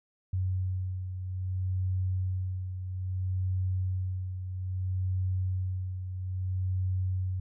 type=beating tone pair; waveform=sine; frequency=92.8 / 93.41 Hz; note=F#2 / F#2; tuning=+6 / +17 cents; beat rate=0.61 Hz; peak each=-29 / -37 dBFS; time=0.33-7.4 s; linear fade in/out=5 ms; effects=none